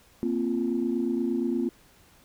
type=chord; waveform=sine; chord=Bb suspended second; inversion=none; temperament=equal with one note detuned; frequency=233.1 / 261.6 / 345.6 Hz; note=Bb3 / C4 / F4; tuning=0 / 0 / -18 cents; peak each=-28 dBFS; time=0.23-1.69 s; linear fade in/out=0 ms; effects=tanh soft clip ceiling -16 dBFS + pink hiss -58 dBFS RMS until 2.24 s